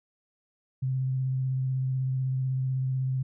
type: tone with vibrato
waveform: sine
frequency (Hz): 130.81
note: C3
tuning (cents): 0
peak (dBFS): -25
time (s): 0.82-3.23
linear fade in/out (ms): 10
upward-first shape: sine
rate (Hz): 16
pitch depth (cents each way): 17
effects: none